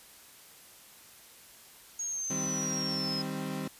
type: linear sweep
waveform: sine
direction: down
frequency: 6600 to 5080 Hz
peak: -32 dBFS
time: 1.99-3.22 s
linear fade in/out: 5 ms
type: chord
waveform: 35% pulse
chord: C minor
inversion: first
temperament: equal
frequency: 155.56 / 196 / 261.6 Hz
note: Eb3 / G3 / C4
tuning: 0 / 0 / 0 cents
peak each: -37 / -36 / -36 dBFS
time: 2.3-3.68 s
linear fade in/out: 5 ms
effects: white hiss -54 dBFS RMS until 3.79 s + resampled to 32000 Hz